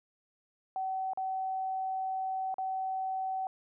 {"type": "tone with dropouts", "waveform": "sine", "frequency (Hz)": 760, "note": "F#5", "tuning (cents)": 46, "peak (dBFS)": -31, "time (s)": [0.76, 3.47], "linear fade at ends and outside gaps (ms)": 1, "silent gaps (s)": [[1.134, 1.174], [2.542, 2.583]], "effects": []}